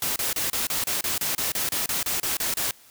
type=noise bursts; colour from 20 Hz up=white; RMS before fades=-26 dBFS; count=16; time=0.02-2.71 s; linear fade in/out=2 ms; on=140 ms; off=30 ms; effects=white hiss -53 dBFS RMS until 2.9 s

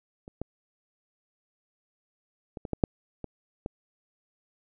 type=clicks; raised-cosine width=2 ms; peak=-30 / -19 / -24 / -22 / -15 / -7 / -22 / -19 dBFS; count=8; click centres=0.279 / 0.416 / 2.572 / 2.652 / 2.733 / 2.838 / 3.243 / 3.661 s; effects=none

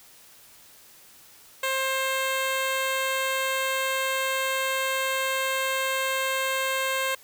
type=tone; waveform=10% pulse; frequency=530 Hz; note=C5; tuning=22 cents sharp; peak=-16 dBFS; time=1.63-7.15 s; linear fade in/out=5 ms; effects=white hiss -52 dBFS RMS until 7.23 s

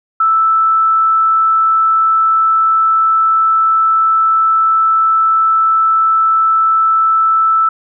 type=tone; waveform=sine; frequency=1318.5 Hz; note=E6; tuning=in tune; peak=-8 dBFS; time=0.2-7.69 s; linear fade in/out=5 ms; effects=none

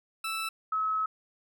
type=tone pair in turn; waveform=20% pulse / sine; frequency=1318.5 / 1287.6 Hz; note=E6 / E6; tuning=0 / -41 cents; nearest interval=unison; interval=41 cents; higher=first; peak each=-26 dBFS; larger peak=neither; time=0.24-0.49 / 0.72-1.06 s; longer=second; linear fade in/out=5 ms; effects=none

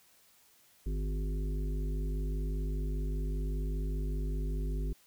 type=harmonic tone with a mistuned harmonic; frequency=50.4 Hz; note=G1; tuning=49 cents sharp; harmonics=1 / 3 / 5 / 7 / 8; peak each=-31 / -41 / -45 / -48 / -49 dBFS; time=0.86-4.93 s; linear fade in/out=5 ms; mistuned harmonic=7; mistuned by=+26 cents; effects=white hiss -64 dBFS RMS until 5.06 s

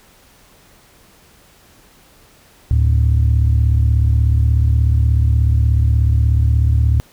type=tone pair together; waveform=sine; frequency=73.4 / 109.98 Hz; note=D2 / A2; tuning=0 / 0 cents; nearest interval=perfect fifth; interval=700 cents; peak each=-11 / -13 dBFS; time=2.71-7 s; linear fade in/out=0 ms; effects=tanh soft clip ceiling -6 dBFS + pink hiss -49 dBFS RMS until 7.12 s

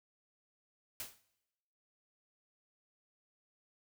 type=noise with exponential decay; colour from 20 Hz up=white; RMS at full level=-39 dBFS; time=1-1.22 s; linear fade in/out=1 ms; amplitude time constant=47 ms; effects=noise-tail reverb RT60 1.0 s tail -21 dB re dry

